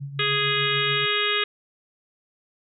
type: tone with tremolo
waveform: sine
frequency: 139.9 Hz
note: C#3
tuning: 16 cents sharp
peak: -28 dBFS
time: 0-1.06 s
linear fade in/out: 20 ms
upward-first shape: triangle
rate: 6.8 Hz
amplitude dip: 65%
type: harmonic tone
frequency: 415.3 Hz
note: G#4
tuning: in tune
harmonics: 1 / 3 / 4 / 5 / 6 / 7 / 8 / 9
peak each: -29 / -29 / -29 / -29 / -29 / -29 / -29 / -29 dBFS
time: 0.19-1.44 s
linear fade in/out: 5 ms
effects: none